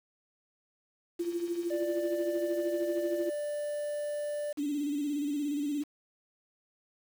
sine tone with tremolo, 343.9 Hz, F4, 27 cents flat, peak -27 dBFS, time 1.19-3.3 s, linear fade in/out 10 ms, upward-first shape triangle, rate 13 Hz, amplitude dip 75%
triangle tone, 590 Hz, D5, 8 cents sharp, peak -30 dBFS, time 1.7-4.53 s, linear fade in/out 10 ms
sine tone with vibrato, 290.3 Hz, D4, 20 cents flat, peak -29 dBFS, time 4.57-5.84 s, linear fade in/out 20 ms, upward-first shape square, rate 17 Hz, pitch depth 47 cents each way
effects 8-bit

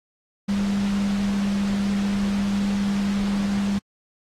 sine tone in noise, 200 Hz, G3, 35 cents sharp, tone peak -20 dBFS, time 0.48-3.79 s, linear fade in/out 10 ms, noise pink, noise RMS -34 dBFS, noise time 0.48-3.79 s, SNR +11 dB, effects low-pass 6000 Hz 12 dB/octave + AAC 48 kbps

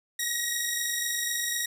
10% pulse tone pair together, 1879 / 1903 Hz, A#6 / A#6, +13 / +35 cents, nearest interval unison, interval 22 cents, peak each -23 / -20 dBFS, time 0.19-1.66 s, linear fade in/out 5 ms, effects none

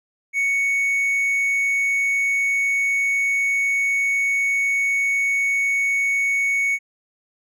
triangle tone, 2223 Hz, C#7, 4 cents sharp, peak -16 dBFS, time 0.33-6.79 s, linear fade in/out 50 ms, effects none

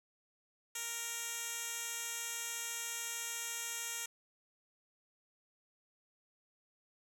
10% pulse tone with band-pass filter, 466.2 Hz, A#4, in tune, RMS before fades -41 dBFS, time 0.75-4.06 s, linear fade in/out 5 ms, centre 8500 Hz, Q 1, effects none

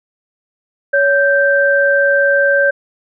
sine tone pair together, 562 / 1566.3 Hz, C#5 / G6, +24 / -2 cents, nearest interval octave + tritone, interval 1774 cents, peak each -12 dBFS, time 0.93-2.71 s, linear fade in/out 10 ms, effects none

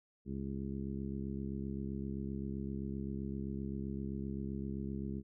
harmonic tone, 67.7 Hz, C#2, 40 cents flat, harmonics 1 / 2 / 3 / 4 / 5 / 6, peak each -44 / -44 / -40 / -48 / -47 / -50 dBFS, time 0.25-5.23 s, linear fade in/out 50 ms, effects none

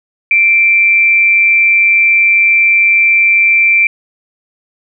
sine tone with amplitude modulation, 2349 Hz, D7, in tune, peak -4 dBFS, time 0.31-3.87 s, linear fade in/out 2 ms, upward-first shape sine, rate 198 Hz, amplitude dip 35%, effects none

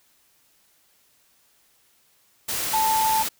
sine tone in noise, 880 Hz, A5, in tune, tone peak -19 dBFS, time 2.73-3.23 s, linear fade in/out 10 ms, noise white, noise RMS -27 dBFS, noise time 2.48-3.29 s, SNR +5 dB, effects white hiss -62 dBFS RMS until 3.39 s

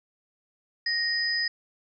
sine tone pair together, 1864.7 / 4993 Hz, A#6 / D#8, 0 / +5 cents, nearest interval octave + perfect fourth, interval 1705 cents, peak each -27 dBFS, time 0.86-1.48 s, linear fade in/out 5 ms, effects none

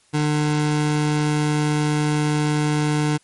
25% pulse tone, 150 Hz, D3, 37 cents sharp, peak -14 dBFS, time 0.13-3.18 s, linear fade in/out 20 ms, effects white hiss -58 dBFS RMS until 3.23 s + MP3 48 kbps

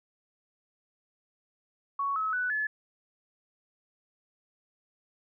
sine tone with pitch steps, 1115 / 1288.2 / 1488.3 / 1719.6 Hz, C#6 / E6 / F#6 / A6, +10 / -40 / +10 / -40 cents, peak -27 dBFS, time 1.99-2.67 s, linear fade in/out 5 ms, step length 170 ms, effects none

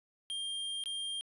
square tone with dropouts, 3200 Hz, G7, 35 cents sharp, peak -36 dBFS, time 0.3-1.21 s, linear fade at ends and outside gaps 0 ms, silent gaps 0.838-0.858 s, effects resampled to 32000 Hz + 12-bit

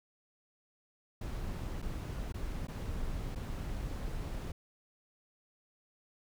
brown noise with dropouts, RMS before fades -38 dBFS, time 1.21-4.52 s, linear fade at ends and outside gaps 5 ms, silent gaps 1.819-1.824 / 2.324-2.341 / 2.671-2.682 / 3.35-3.357 s, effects none

